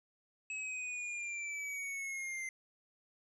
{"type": "linear sweep", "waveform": "square", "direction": "down", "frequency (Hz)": [2579, 2074], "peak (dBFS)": -39, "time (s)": [0.5, 2.49], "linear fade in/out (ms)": 2, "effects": ["resampled to 24000 Hz"]}